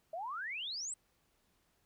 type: exponential sweep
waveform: sine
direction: up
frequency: 622.3 to 8350 Hz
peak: -38 dBFS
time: 0.13-0.94 s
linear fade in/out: 5 ms
effects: pink hiss -75 dBFS RMS until 1.85 s